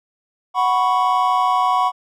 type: chord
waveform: triangle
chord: F# suspended fourth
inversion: none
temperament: equal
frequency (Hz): 740 / 987.8 / 1108.7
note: F#5 / B5 / C#6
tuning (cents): 0 / 0 / 0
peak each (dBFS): -17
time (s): 0.54-1.92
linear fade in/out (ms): 50
effects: none